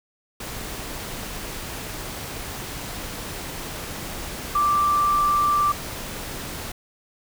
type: tone in noise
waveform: sine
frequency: 1174.7 Hz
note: D6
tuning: in tune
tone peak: -17 dBFS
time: 4.55-5.72 s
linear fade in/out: 5 ms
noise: pink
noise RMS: -33 dBFS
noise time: 0.4-6.72 s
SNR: +13 dB
effects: none